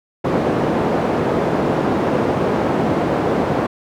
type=band-pass noise; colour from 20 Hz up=white; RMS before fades=-18 dBFS; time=0.24-3.67 s; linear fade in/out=10 ms; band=130 to 560 Hz; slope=12 dB/octave; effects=none